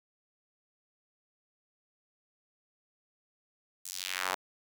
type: tone with high-pass filter sweep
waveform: sawtooth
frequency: 92.5 Hz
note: F#2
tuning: in tune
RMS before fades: -36 dBFS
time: 3.85-4.35 s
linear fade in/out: 5 ms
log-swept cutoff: 8100 to 790 Hz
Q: 1.4
effects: none